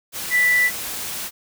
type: tone in noise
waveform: sine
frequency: 1975.5 Hz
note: B6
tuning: in tune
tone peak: -14 dBFS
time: 0.3-0.71 s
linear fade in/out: 50 ms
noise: white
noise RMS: -29 dBFS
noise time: 0.12-1.31 s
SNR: +12 dB
effects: none